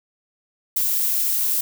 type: noise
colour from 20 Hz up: violet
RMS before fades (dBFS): -21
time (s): 0.76-1.61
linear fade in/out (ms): 5
effects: none